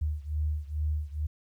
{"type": "beating tone pair", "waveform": "sine", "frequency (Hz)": [75, 77.3], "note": ["D2", "D#2"], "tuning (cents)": [37, -11], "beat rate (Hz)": 2.3, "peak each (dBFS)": [-30, -32], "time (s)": [0.01, 1.27], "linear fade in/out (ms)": 10, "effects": ["11-bit"]}